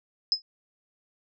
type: tone with exponential decay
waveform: sine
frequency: 5100 Hz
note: D#8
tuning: 42 cents sharp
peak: -16 dBFS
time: 0.32-0.42 s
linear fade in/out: 1 ms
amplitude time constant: 20 ms
effects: none